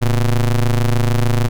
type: ring-modulated tone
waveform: square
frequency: 61.74 Hz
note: B1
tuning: in tune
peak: -10 dBFS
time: 0.01-1.49 s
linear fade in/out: 20 ms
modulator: 48.4 Hz
effects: none